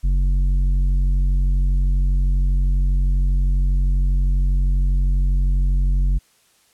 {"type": "tone with tanh clipping", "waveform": "triangle", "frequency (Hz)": 46.25, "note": "F#1", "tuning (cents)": 0, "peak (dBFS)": -16, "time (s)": [0.03, 6.19], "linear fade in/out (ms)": 20, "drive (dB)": 12, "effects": ["white hiss -58 dBFS RMS until 6.73 s", "low-pass 11000 Hz 12 dB/octave"]}